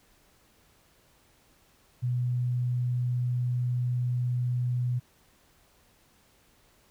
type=tone; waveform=sine; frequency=123.47 Hz; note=B2; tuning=in tune; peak=-25 dBFS; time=2.02-5 s; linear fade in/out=20 ms; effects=pink hiss -63 dBFS RMS until 6.9 s